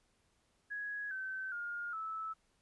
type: tone with pitch steps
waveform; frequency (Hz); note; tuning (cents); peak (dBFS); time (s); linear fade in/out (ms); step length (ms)
sine; 1667 / 1537.5 / 1418.1 / 1307.9; G#6 / G6 / F6 / E6; +6 / -34 / +26 / -14; -38; 0.7-2.34; 20; 410
effects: pink hiss -75 dBFS RMS until 2.61 s + resampled to 24000 Hz